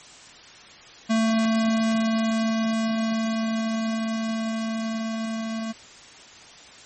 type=tone with level ramp; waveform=square; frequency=223.4 Hz; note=A3; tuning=27 cents sharp; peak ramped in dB=-19 to -28 dBFS; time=1.09-5.73 s; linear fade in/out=20 ms; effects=white hiss -46 dBFS RMS until 6.85 s + MP3 32 kbps